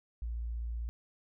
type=tone; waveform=sine; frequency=57.8 Hz; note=A#1; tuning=14 cents flat; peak=-34 dBFS; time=0.22-0.89 s; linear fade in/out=0 ms; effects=none